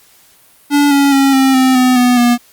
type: tone with pitch steps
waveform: square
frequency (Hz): 287.8 / 280.6 / 273.5 / 266.7 / 260 / 253.5 / 247.1 / 240.9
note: D4 / C#4 / C#4 / C4 / C4 / B3 / B3 / B3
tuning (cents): -35 / +21 / -23 / +33 / -11 / +45 / +1 / -43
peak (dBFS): -8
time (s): 0.7-2.38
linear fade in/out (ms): 50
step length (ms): 210
effects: white hiss -47 dBFS RMS until 2.52 s + Opus 48 kbps